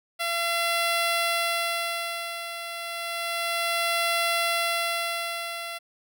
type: tone with tremolo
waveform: 10% pulse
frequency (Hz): 680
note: F5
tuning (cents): -46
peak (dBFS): -14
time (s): 0.19-5.79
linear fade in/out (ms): 20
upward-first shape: sine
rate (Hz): 0.31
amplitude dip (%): 70
effects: none